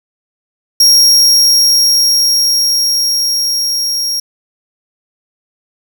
40% pulse tone with level ramp, 5588 Hz, F8, in tune, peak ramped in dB -3 to -13 dBFS, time 0.8-4.2 s, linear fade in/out 5 ms, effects none

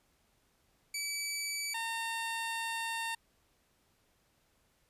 15% pulse tone pair in turn, 2298 / 912 Hz, D7 / A#5, -38 / -38 cents, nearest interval octave + major third, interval 1600 cents, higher first, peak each -28 dBFS, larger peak neither, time 0.94-1.74 / 1.74-3.15 s, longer second, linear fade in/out 5 ms, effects pink hiss -72 dBFS RMS until 4.89 s + resampled to 32000 Hz

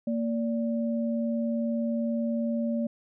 sine tone pair together, 230.6 / 580 Hz, A#3 / D5, -19 / -22 cents, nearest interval octave + major third, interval 1597 cents, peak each -26 / -33 dBFS, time 0.07-2.87 s, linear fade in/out 5 ms, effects none

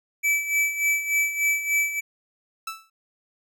square tone with tremolo, 2307 Hz, D7, 31 cents flat, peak -19 dBFS, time 0.23-2.01 s, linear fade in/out 20 ms, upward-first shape sine, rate 3.4 Hz, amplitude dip 70%
sawtooth tone with exponential decay, 1318.5 Hz, E6, in tune, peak -23 dBFS, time 2.67-2.9 s, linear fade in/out 5 ms, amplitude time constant 50 ms
effects none

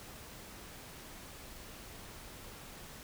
silence, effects pink hiss -50 dBFS RMS until 3.03 s

